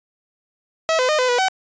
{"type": "tone with pitch steps", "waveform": "sawtooth", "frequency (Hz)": [646, 508, 612, 506, 488.4, 758], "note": ["E5", "B4", "D#5", "B4", "B4", "F#5"], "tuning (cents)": [-35, 49, -29, 42, -19, 42], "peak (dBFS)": -12, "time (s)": [0.89, 1.484], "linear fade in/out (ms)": 0, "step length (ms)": 99, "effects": ["resampled to 16000 Hz"]}